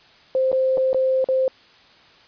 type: tone with dropouts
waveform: sine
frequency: 523 Hz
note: C5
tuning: 1 cent flat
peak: -16 dBFS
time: 0.35-1.48 s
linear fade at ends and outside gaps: 1 ms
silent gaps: 0.517-0.528 / 0.773-0.779 / 0.931-0.945 / 1.243-1.287 s
effects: white hiss -51 dBFS RMS until 2.27 s + resampled to 11025 Hz